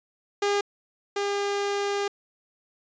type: tone pair in turn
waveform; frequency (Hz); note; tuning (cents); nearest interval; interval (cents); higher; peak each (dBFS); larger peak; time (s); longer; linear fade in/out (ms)
sawtooth; 405.7 / 403.4; G#4 / G4; -41 / +50; unison; 9; first; -18 / -21; first; 0.42-0.61 / 1.16-2.08; second; 5
effects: resampled to 16000 Hz